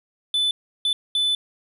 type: tone bursts at uneven times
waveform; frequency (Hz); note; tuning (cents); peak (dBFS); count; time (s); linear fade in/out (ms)
triangle; 3500; A7; -10; -17; 3; 0.34-0.51 / 0.85-0.93 / 1.15-1.35; 2
effects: resampled to 32000 Hz